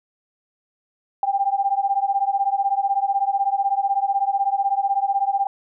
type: beating tone pair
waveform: sine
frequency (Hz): 784 / 800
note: G5 / G5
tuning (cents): 0 / +35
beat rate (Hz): 16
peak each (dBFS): -21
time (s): 1.23-5.47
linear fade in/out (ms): 2
effects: none